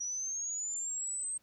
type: linear sweep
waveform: sine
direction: up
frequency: 5780 to 8372 Hz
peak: -34 dBFS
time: 0-1.38 s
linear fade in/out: 10 ms
effects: pink hiss -71 dBFS RMS until 1.42 s